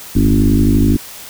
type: tone with frequency modulation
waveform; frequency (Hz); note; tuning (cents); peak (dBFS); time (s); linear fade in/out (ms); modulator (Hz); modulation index
sine; 162.4; E3; -26; -8; 0.15-0.97; 10; 51.8; 3
effects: white hiss -33 dBFS RMS until 1.29 s